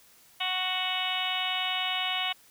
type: harmonic tone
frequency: 370 Hz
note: F#4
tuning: in tune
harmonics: 2 / 3 / 4 / 5 / 6 / 7 / 8 / 9 / 10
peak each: -35 / -38 / -42 / -42 / -35 / -38 / -31 / -40 / -36 dBFS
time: 0.4-2.33 s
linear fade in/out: 10 ms
effects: white hiss -58 dBFS RMS until 2.5 s